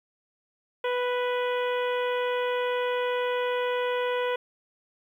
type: harmonic tone with a mistuned harmonic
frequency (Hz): 493.9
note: B4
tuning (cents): 0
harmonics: 1 / 2 / 3 / 4 / 5 / 6 / 7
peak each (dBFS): -26 / -32 / -36 / -38 / -40 / -42 / -43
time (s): 0.84-4.36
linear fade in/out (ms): 5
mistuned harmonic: 7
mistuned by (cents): -52
effects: 10-bit